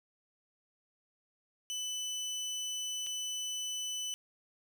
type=tone with dropouts; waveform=25% pulse; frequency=3000 Hz; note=F#7; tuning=23 cents sharp; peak=-32 dBFS; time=1.7-4.14 s; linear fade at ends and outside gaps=0 ms; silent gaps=3.065-3.069 s; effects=none